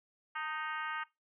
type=harmonic tone with a mistuned harmonic; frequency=311.1 Hz; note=D#4; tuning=in tune; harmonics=3 / 4 / 5 / 6 / 7 / 8 / 9 / 10; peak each=-42 / -40 / -41 / -45 / -47 / -54 / -50 / -57 dBFS; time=0.35-1.04 s; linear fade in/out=10 ms; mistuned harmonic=3; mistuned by=-41 cents; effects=noise-tail reverb RT60 0.2 s tail -20 dB re dry